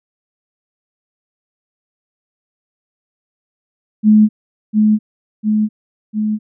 sine tone with echo, 213.7 Hz, G#3, 50 cents sharp, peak -5 dBFS, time 4.03-4.29 s, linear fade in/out 50 ms, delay 700 ms, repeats 3, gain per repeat -3 dB, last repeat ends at 6.39 s, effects none

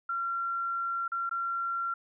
sine tone with dropouts, 1370 Hz, F6, 34 cents flat, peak -29 dBFS, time 0.09-1.94 s, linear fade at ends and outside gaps 5 ms, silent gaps 1.08-1.118 / 1.294-1.311 s, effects none

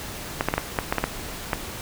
clicks, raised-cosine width 0.5 ms, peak -6 dBFS, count 9, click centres 0.409 / 0.486 / 0.539 / 0.58 / 0.788 / 0.925 / 0.983 / 1.04 / 1.532 s, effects pink hiss -35 dBFS RMS until 1.81 s

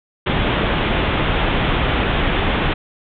pink low-pass noise, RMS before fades -18 dBFS, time 0.26-2.74 s, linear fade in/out 10 ms, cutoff 3600 Hz, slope 96 dB/octave, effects none

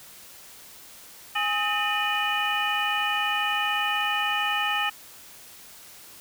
sine tone cluster, 827 / 1268 / 1815 / 2467 / 2964 Hz, G#5 / D#6 / A#6 / D#7 / F#7, -8 / +32 / -47 / -15 / +2 cents, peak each -29 dBFS, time 1.35-4.9 s, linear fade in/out 10 ms, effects tanh soft clip ceiling -12 dBFS + white hiss -47 dBFS RMS until 6.2 s

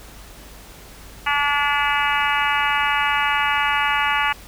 harmonic tone, 288.2 Hz, D4, 33 cents flat, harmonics 3 / 4 / 5 / 6 / 7 / 8 / 9 / 10, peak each -23 / -24 / -25 / -26 / -26 / -27 / -28 / -28 dBFS, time 1.26-4.33 s, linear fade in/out 10 ms, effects added 50 Hz sine -43 dBFS peak until 4.47 s + pink hiss -43 dBFS RMS until 4.47 s

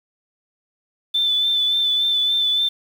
sine tone with vibrato, 3520 Hz, A7, in tune, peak -16 dBFS, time 1.14-2.69 s, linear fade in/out 10 ms, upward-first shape sine, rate 3.5 Hz, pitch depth 25 cents each way, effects 7-bit

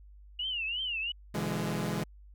sine tone with vibrato, 2845 Hz, F7, 31 cents sharp, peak -31 dBFS, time 0.39-1.12 s, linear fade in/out 5 ms, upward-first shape triangle, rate 2.9 Hz, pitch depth 190 cents each way
sawtooth chord, E dominant seventh, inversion second, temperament equal with one note detuned, 123.47 / 146.83 / 168.86 / 207.7 Hz, B2 / D3 / E3 / G#3, 0 / 0 / +42 / 0 cents, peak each -35 / -34 / -31 / -31 dBFS, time 1.34-2.04 s, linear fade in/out 10 ms
effects added 50 Hz sine -50 dBFS peak until 2.34 s

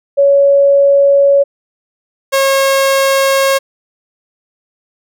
sine / sawtooth tone pair in turn, 560 / 543.1 Hz, C#5 / C#5, +18 / -36 cents, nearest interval minor second, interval 54 cents, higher first, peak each -5 dBFS, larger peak neither, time 0.17-1.44 / 2.32-3.59 s, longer neither, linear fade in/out 20 ms, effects none

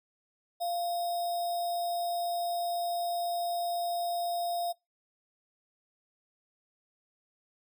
sine tone with sample-and-hold, 694 Hz, F5, 11 cents flat, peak -29 dBFS, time 0.6-4.73 s, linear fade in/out 20 ms, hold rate 4410 Hz, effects noise-tail reverb RT60 0.2 s tail -22 dB re dry

